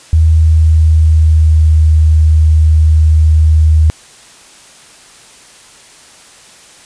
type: tone with pitch glide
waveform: sine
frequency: 79.7 to 78.2 Hz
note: D#2 to D#2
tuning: +42 to +9 cents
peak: -4 dBFS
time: 0.13-3.9 s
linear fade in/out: 0 ms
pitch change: -33 cents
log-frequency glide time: 0.28-1.85 s
effects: white hiss -39 dBFS RMS until 6.85 s + resampled to 22050 Hz